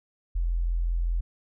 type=tone; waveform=sine; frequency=42.61 Hz; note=F1; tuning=42 cents flat; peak=-23 dBFS; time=0.35-1.21 s; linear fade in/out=10 ms; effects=none